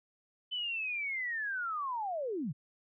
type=linear sweep; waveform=sine; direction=down; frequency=3042 to 118.9 Hz; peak=-33 dBFS; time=0.51-2.53 s; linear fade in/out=20 ms; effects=none